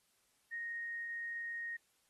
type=tone; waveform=sine; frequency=1864 Hz; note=A#6; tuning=1 cent flat; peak=-39 dBFS; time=0.52-1.77 s; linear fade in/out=10 ms; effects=white hiss -75 dBFS RMS until 2.09 s + AAC 32 kbps